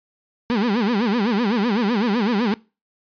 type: tone with vibrato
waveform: 35% pulse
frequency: 220 Hz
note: A3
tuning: in tune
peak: -16 dBFS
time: 0.5-2.54 s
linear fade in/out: 0 ms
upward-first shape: sine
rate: 7.9 Hz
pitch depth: 220 cents each way
effects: noise-tail reverb RT60 0.3 s tail -22 dB re dry + resampled to 11025 Hz